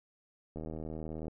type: click train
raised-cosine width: 2 ms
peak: -28 dBFS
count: 58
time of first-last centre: 0.56-1.282 s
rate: 79 Hz
effects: none